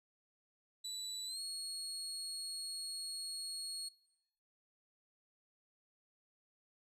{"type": "tone with pitch glide", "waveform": "30% pulse", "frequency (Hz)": [3958, 4316], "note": ["B7", "C#8"], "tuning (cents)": [3, -47], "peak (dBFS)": -38, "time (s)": [0.84, 3.89], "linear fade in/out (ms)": 10, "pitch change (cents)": 150, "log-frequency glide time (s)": [1.26, 1.4], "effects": ["noise-tail reverb RT60 0.8 s tail -20 dB re dry", "resampled to 32000 Hz"]}